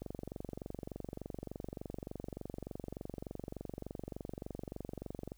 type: click train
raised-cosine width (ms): 2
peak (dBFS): -28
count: 125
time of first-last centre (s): 0.02-5.319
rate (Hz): 23.4
effects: added 50 Hz sine -62 dBFS peak until 5.37 s + white hiss -72 dBFS RMS until 5.37 s

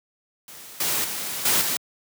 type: noise with level steps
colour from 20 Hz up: white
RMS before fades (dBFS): -42 / -24 / -30 / -20 / -25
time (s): 0.48-1.77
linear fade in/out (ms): 2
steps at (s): 0.8 / 1.04 / 1.45 / 1.61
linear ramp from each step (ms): 5
effects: high-pass 100 Hz 12 dB/octave

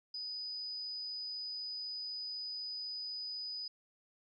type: tone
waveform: sine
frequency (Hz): 4978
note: D#8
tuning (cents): 0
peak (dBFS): -39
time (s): 0.14-3.68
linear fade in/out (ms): 5
effects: none

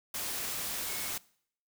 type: tone in noise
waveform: sine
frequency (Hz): 2190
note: C#7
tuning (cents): -22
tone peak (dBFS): -46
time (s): 0.88-1.1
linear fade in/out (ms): 5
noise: white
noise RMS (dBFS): -36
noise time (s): 0.14-1.18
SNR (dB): -13
effects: noise-tail reverb RT60 0.6 s tail -22 dB re dry

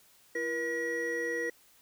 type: tone cluster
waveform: triangle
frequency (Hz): 336.1 / 478.6 / 1915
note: E4 / A#4 / A#6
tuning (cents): +34 / +46 / +46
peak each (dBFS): -37 / -32 / -32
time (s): 0.35-1.5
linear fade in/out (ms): 5
effects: white hiss -62 dBFS RMS until 1.81 s

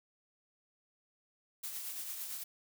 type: noise with tremolo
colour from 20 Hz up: blue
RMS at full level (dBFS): -40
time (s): 1.63-2.44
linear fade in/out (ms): 10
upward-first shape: triangle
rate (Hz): 8.9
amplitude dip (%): 45
effects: none

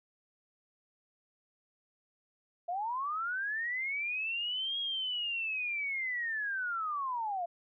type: linear two-way sweep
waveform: sine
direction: up then down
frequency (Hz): 670 to 3300 to 670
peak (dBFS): -32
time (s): 2.68-7.46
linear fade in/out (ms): 10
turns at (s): 4.79
effects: none

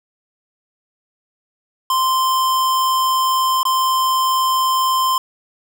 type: tone with dropouts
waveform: square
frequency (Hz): 1042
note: C6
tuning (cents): -7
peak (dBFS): -15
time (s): 1.9-5.18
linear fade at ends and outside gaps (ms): 2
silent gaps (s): 3.631-3.652
effects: none

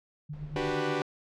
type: tone with tremolo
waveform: sine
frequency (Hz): 149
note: D3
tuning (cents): +25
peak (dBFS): -34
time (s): 0.29-1.02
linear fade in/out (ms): 10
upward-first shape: sine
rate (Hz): 8.6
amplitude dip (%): 65
type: noise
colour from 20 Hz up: brown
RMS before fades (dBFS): -46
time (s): 0.33-0.75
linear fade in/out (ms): 5
type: chord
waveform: sawtooth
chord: G major seventh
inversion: second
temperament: equal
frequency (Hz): 293.7 / 370 / 392 / 493.9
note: D4 / F#4 / G4 / B4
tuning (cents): 0 / 0 / 0 / 0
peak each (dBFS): -30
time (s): 0.56-1.02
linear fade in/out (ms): 2
effects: low-pass 4000 Hz 12 dB/octave

